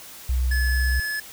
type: tone with vibrato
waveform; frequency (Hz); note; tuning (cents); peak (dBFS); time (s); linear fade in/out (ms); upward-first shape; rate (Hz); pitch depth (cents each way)
sine; 62.8; B1; +30; -19; 0.29-1; 5; sine; 2.3; 10
type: tone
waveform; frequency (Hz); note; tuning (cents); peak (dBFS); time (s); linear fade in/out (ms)
square; 1715; A6; -45; -26; 0.51-1.2; 5
effects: white hiss -42 dBFS RMS until 1.32 s